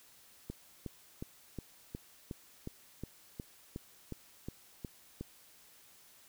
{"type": "click train", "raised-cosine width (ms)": 3, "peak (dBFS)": -27, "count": 14, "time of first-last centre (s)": [0.5, 5.21], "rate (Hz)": 2.76, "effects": ["white hiss -61 dBFS RMS until 6.28 s"]}